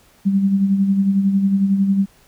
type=tone with tremolo; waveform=sine; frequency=196 Hz; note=G3; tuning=in tune; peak=-11 dBFS; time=0.25-2.06 s; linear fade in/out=20 ms; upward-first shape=sine; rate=11 Hz; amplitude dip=50%; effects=pink hiss -53 dBFS RMS until 2.27 s